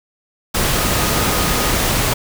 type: tone in noise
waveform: sine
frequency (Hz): 1244.5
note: D#6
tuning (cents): 0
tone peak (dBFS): -27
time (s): 0.74-1.73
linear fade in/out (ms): 10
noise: pink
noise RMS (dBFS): -17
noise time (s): 0.54-2.14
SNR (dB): -13
effects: none